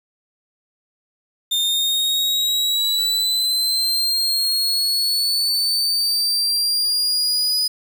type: linear sweep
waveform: 40% pulse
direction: up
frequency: 3616 to 4978 Hz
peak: -16 dBFS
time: 1.51-7.68 s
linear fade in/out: 10 ms
effects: 8-bit